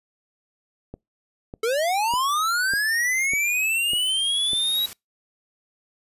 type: click train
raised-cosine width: 2 ms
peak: -22 dBFS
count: 7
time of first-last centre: 0.94-4.533 s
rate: 1.67 Hz
type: linear sweep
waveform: square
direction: up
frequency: 430.5 to 3875 Hz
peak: -21 dBFS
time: 1.63-4.86 s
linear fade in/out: 5 ms
type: noise with exponential growth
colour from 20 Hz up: white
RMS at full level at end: -38 dBFS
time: 2.4-4.93 s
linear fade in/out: 0 ms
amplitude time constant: 550 ms
effects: noise-tail reverb RT60 0.2 s tail -26 dB re dry + resampled to 32000 Hz